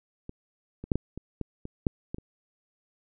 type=clicks; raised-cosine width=3 ms; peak=-25 / -25 / -10 / -13 / -24 / -18 / -24 / -10 / -20 / -28 dBFS; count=10; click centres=0.294 / 0.84 / 0.918 / 0.956 / 1.176 / 1.413 / 1.654 / 1.868 / 2.145 / 2.184 s; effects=none